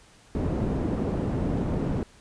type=low-pass noise; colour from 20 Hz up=white; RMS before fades=-27 dBFS; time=0.35-2.03 s; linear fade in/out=2 ms; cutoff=290 Hz; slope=12 dB/octave; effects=pink hiss -55 dBFS RMS until 2.2 s + resampled to 22050 Hz